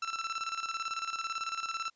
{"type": "tone with tremolo", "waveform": "sawtooth", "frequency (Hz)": 1336, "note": "E6", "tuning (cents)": 23, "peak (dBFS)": -28, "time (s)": [0.02, 1.9], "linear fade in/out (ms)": 5, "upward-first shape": "square", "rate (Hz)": 18, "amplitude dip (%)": 65, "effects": ["white hiss -73 dBFS RMS until 1.95 s", "resampled to 16000 Hz"]}